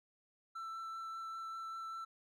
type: tone with vibrato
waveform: triangle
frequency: 1333 Hz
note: E6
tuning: 19 cents sharp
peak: -40 dBFS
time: 0.55-2.05 s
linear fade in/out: 10 ms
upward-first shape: triangle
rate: 5.1 Hz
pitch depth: 10 cents each way
effects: none